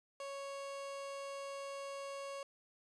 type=tone; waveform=30% pulse; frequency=554 Hz; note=C#5; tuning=1 cent flat; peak=-40 dBFS; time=0.2-2.43 s; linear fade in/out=2 ms; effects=resampled to 22050 Hz